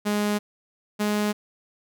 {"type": "tone pair in turn", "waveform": "sawtooth", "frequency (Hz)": [207.7, 208.9], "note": ["G#3", "G#3"], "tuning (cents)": [0, 10], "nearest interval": "unison", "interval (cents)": 10, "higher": "second", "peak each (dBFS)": -18, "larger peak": "neither", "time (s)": [[0.05, 0.39], [0.99, 1.33]], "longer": "neither", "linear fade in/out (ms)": 20, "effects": []}